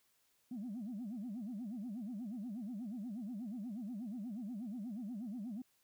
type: tone with vibrato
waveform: sine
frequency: 223.4 Hz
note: A3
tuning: 27 cents sharp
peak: -39 dBFS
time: 0.51-5.62 s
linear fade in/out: 5 ms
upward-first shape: sine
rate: 8.3 Hz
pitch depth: 250 cents each way
effects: tanh soft clip ceiling -38 dBFS + white hiss -75 dBFS RMS until 5.83 s